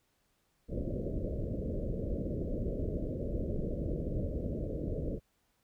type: low-pass noise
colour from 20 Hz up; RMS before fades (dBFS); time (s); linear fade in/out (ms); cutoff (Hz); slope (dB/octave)
pink; -35; 0.68-5.2; 50; 610; 96
effects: pink hiss -75 dBFS RMS until 5.63 s